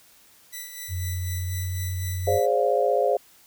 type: tone with tremolo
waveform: 5% pulse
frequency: 1975.5 Hz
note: B6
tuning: in tune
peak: -23 dBFS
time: 0.52-2.47 s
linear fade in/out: 20 ms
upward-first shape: sine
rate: 4 Hz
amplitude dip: 50%
type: tone with pitch glide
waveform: sine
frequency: 90 to 90.99 Hz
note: F#2 to F#2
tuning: -47 to -28 cents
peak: -26 dBFS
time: 0.88-2.4 s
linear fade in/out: 50 ms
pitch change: +19 cents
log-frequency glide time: 1.41-1.52 s
type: chord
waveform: sine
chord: D half-diminished seventh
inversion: second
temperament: equal with one note detuned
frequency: 415.3 / 523.3 / 578.9 / 698.5 Hz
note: Ab4 / C5 / D5 / F5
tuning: 0 / 0 / -25 / 0 cents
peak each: -25 / -23 / -25 / -25 dBFS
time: 2.27-3.17 s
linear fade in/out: 5 ms
effects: white hiss -55 dBFS RMS until 3.46 s